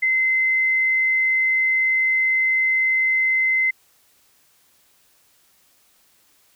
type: tone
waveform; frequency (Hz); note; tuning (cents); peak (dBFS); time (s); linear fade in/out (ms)
sine; 2061; C7; -27; -16; 0.02-3.71; 10
effects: white hiss -59 dBFS RMS until 6.55 s